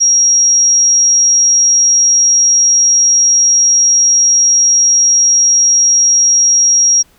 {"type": "tone", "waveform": "sine", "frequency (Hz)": 5640, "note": "F8", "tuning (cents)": 16, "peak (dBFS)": -6, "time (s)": [0, 7.03], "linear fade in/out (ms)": 20, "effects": ["pink hiss -50 dBFS RMS until 7.18 s"]}